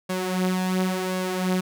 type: tone with flanger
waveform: sawtooth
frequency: 185 Hz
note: F#3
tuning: in tune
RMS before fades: -25 dBFS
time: 0.09-1.61 s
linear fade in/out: 10 ms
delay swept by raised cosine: 1.8 to 6.6 ms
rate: 0.93 Hz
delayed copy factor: +0.6
effects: none